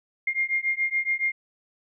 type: beating tone pair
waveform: sine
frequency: 2117 / 2124.1 Hz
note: C7 / C7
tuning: +20 / +26 cents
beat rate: 7.1 Hz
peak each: -26 dBFS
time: 0.27-1.32 s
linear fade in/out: 5 ms
effects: none